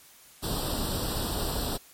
pink noise with comb filter, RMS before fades -30 dBFS, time 0.42-1.78 s, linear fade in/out 20 ms, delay 0.23 ms, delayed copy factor +0.9, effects white hiss -54 dBFS RMS until 1.93 s + MP3 64 kbps

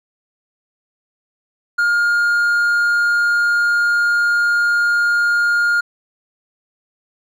triangle tone, 1416 Hz, F6, 23 cents sharp, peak -11 dBFS, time 1.78-5.81 s, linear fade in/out 10 ms, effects none

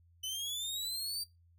sawtooth exponential sweep, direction up, 2998 to 4699 Hz, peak -33 dBFS, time 0.23-1.24 s, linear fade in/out 10 ms, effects noise-tail reverb RT60 0.2 s tail -18 dB re dry + added 85 Hz sine -62 dBFS peak until 1.58 s

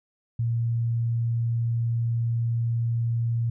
sine tone, 116.54 Hz, A#2, in tune, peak -22 dBFS, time 0.39-3.5 s, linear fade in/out 5 ms, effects none

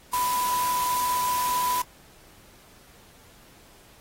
sine tone in noise, 993 Hz, B5, 9 cents sharp, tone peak -23 dBFS, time 0.13-1.82 s, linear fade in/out 5 ms, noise white, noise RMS -32 dBFS, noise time 0.13-1.82 s, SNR +6 dB, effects pink hiss -54 dBFS RMS until 4 s + AAC 48 kbps

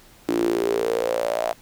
sawtooth tone with high-pass filter sweep, 57.3 Hz, A#1, 29 cents flat, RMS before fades -23 dBFS, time 0.28-1.53 s, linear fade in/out 5 ms, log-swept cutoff 310 to 670 Hz, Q 8.5, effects pink hiss -51 dBFS RMS until 1.61 s

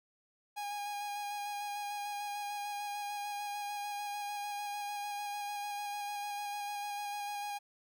45% pulse tone with vibrato, 820 Hz, G#5, 22 cents flat, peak -37 dBFS, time 0.56-7.59 s, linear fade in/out 20 ms, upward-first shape square, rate 6.7 Hz, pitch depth 13 cents each way, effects none

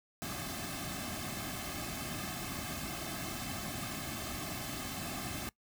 pink noise with comb filter, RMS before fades -40 dBFS, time 0.22-5.49 s, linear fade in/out 0 ms, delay 2.1 ms, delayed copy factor -0.85, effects noise-tail reverb RT60 0.1 s tail -21 dB re dry

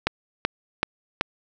click train, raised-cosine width 0.3 ms, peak -4 dBFS, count 4, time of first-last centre 0.07-1.211 s, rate 2.63 Hz, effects none

